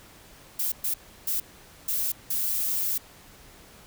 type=noise bursts at uneven times; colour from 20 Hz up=violet; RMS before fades=-27 dBFS; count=5; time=0.59-0.72 / 0.84-0.94 / 1.27-1.4 / 1.88-2.12 / 2.3-2.98 s; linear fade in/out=5 ms; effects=pink hiss -51 dBFS RMS until 3.86 s